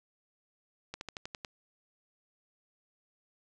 slowing click train, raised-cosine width 0.2 ms, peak -22 dBFS, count 7, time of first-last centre 0.94-1.448 s, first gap 71 ms, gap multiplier 1.07, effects resampled to 22050 Hz

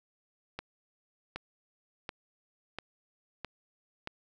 accelerating click train, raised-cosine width 0.3 ms, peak -21 dBFS, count 6, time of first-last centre 0.59-4.074 s, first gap 770 ms, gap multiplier 0.95, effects none

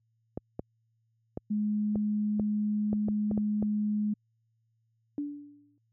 clicks, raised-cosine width 2 ms, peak -20 dBFS, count 10, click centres 0.375 / 0.594 / 1.374 / 1.957 / 2.397 / 2.93 / 3.085 / 3.313 / 3.377 / 3.626 s
sine tone, 210 Hz, G#3, 19 cents sharp, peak -26 dBFS, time 1.5-4.14 s, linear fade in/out 10 ms
sine tone with exponential decay, 290 Hz, D4, 22 cents flat, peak -28 dBFS, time 5.18-5.78 s, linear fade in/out 1 ms, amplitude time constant 130 ms
effects added 113 Hz sine -70 dBFS peak until 5.92 s + high-pass 60 Hz 12 dB/octave

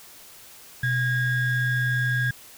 triangle ring-modulated tone, 879 Hz, A5, 2 cents flat, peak -16 dBFS, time 0.83-2.31 s, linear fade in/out 5 ms, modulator 754 Hz, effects white hiss -47 dBFS RMS until 2.57 s

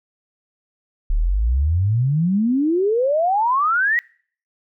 sine exponential sweep, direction up, 34.65 to 1957 Hz, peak -15 dBFS, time 1.1-3.99 s, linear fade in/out 0 ms, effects noise-tail reverb RT60 0.5 s tail -25 dB re dry

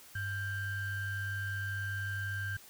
triangle ring-modulated tone, 740 Hz, F#5, in tune, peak -29 dBFS, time 0.15-2.57 s, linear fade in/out 5 ms, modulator 840 Hz, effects white hiss -55 dBFS RMS until 2.69 s

